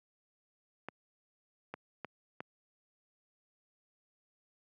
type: clicks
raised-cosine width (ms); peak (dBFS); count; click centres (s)
0.5; -25; 4; 0.886 / 1.74 / 2.047 / 2.405
effects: high-pass 150 Hz 12 dB/octave